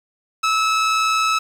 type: tone with amplitude modulation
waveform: sawtooth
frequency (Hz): 1300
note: E6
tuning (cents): -24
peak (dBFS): -11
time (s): 0.43-1.39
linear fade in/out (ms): 10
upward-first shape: sine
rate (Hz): 121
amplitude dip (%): 25
effects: low-pass 7000 Hz 12 dB/octave + 7-bit